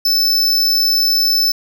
square tone, 5274 Hz, E8, in tune, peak -12 dBFS, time 0.05-1.52 s, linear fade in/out 5 ms, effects none

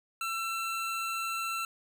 25% pulse tone, 1343 Hz, E6, 32 cents sharp, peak -28 dBFS, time 0.21-1.65 s, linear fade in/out 2 ms, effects none

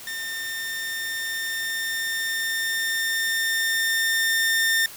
sawtooth tone with level ramp, 1810 Hz, A6, 48 cents sharp, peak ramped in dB -26 to -15 dBFS, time 0.07-4.86 s, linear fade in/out 2 ms, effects white hiss -41 dBFS RMS until 4.96 s

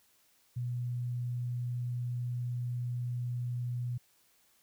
sine tone, 122.2 Hz, B2, 18 cents flat, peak -32 dBFS, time 0.56-3.98 s, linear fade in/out 10 ms, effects white hiss -68 dBFS RMS until 4.62 s

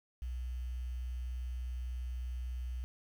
sine tone with quantisation, 61.74 Hz, B1, in tune, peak -36 dBFS, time 0.22-2.84 s, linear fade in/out 0 ms, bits 10, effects none

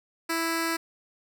10% pulse tone with notch filter, 330 Hz, E4, 2 cents sharp, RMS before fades -28 dBFS, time 0.29-0.77 s, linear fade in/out 10 ms, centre 760 Hz, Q 1.5, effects none

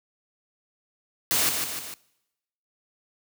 white noise with echo, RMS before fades -23 dBFS, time 1.31-1.49 s, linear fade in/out 0 ms, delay 150 ms, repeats 3, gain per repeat -5 dB, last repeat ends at 1.94 s, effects noise-tail reverb RT60 0.9 s tail -22 dB re dry + high-pass 60 Hz 12 dB/octave

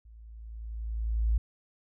sine tone with level ramp, 55.5 Hz, A1, 16 cents sharp, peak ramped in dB -49 to -21 dBFS, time 0.05-1.38 s, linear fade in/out 5 ms, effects none

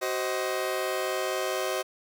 sawtooth chord, C diminished, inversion second, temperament just, 376.7 / 523.3 / 627.9 Hz, Gb4 / C5 / Eb5, +31 / 0 / +16 cents, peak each -28 dBFS, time 0.01-1.83 s, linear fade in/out 20 ms, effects none

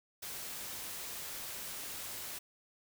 white noise, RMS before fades -43 dBFS, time 0.22-2.39 s, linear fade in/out 10 ms, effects none

